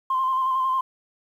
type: tone with vibrato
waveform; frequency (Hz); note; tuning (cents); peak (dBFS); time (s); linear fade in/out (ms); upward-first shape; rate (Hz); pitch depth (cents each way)
sine; 1046.5; C6; 0; -19; 0.1-0.81; 5; square; 11; 24
effects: tanh soft clip ceiling -15 dBFS + 9-bit